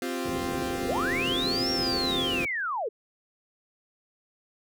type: chord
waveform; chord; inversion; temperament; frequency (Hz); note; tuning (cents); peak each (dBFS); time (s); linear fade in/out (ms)
sawtooth; C suspended fourth; none; equal; 261.6 / 349.2 / 392; C4 / F4 / G4; 0 / 0 / 0; -28 / -29 / -33; 0.02-2.45; 2
type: low-pass noise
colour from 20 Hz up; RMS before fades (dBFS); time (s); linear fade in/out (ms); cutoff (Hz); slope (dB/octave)
white; -36; 0.25-2.46; 5; 510; 96
type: linear two-way sweep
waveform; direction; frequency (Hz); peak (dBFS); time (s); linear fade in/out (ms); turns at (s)
sine; up then down; 385.3 to 5588 to 385.3; -27; 0.88-2.89; 10; 1.71
effects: none